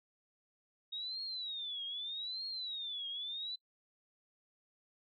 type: tone with vibrato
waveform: sine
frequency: 3729 Hz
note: A#7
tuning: in tune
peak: -38 dBFS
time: 0.92-3.56 s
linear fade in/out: 10 ms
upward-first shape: triangle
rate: 0.81 Hz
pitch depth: 250 cents each way
effects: noise-tail reverb RT60 0.1 s tail -25 dB re dry + MP3 64 kbps